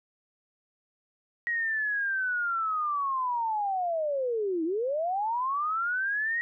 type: linear two-way sweep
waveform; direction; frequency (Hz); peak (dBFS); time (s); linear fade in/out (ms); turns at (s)
sine; down then up; 1902 to 311.1 to 1902; -26; 1.47-6.41; 0; 4.64
effects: none